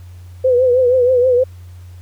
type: tone with vibrato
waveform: sine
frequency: 502 Hz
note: B4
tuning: 28 cents sharp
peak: -9 dBFS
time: 0.44-1.44 s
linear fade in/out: 10 ms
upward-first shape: triangle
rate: 6.3 Hz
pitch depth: 82 cents each way
effects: added 89 Hz sine -33 dBFS peak until 2.01 s + pink hiss -52 dBFS RMS until 2.01 s